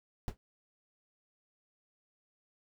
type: noise with exponential decay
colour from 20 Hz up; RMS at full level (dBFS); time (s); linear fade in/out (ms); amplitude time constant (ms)
brown; -32; 0.28-0.37; 0; 18
effects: none